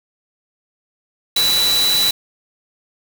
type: tone in noise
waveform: sine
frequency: 3951 Hz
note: B7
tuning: in tune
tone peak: -14 dBFS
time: 1.36-2.11 s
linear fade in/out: 5 ms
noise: white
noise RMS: -21 dBFS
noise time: 1.36-2.11 s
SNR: +4 dB
effects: none